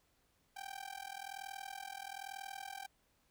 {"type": "tone with amplitude modulation", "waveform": "sawtooth", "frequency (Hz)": 784, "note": "G5", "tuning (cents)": 0, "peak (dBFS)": -37, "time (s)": [0.56, 2.87], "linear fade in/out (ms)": 10, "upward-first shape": "sine", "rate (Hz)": 41.1, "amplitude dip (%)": 95, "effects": ["pink hiss -75 dBFS RMS until 3.3 s"]}